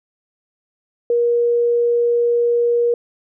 sine tone, 475 Hz, A#4, 33 cents sharp, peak -13 dBFS, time 1.1-2.94 s, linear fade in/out 2 ms, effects none

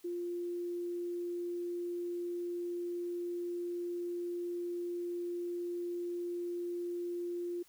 sine tone, 349.2 Hz, F4, in tune, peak -35 dBFS, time 0.04-7.63 s, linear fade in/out 10 ms, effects white hiss -65 dBFS RMS until 7.68 s

